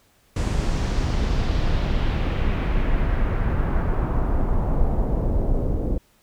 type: noise with low-pass filter sweep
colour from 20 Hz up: brown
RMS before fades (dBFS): -21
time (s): 0.36-5.98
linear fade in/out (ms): 5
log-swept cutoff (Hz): 8200 to 470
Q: 1.4
effects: pink hiss -60 dBFS RMS until 6.22 s